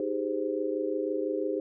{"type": "chord", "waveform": "sine", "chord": "Ab major seventh", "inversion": "second", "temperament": "just", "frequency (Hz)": [311.5, 389.3, 415.3, 519.1], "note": ["Eb4", "G4", "Ab4", "C5"], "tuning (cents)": [2, -12, 0, -14], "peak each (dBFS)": -33, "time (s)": [0, 1.6], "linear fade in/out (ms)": 2, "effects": []}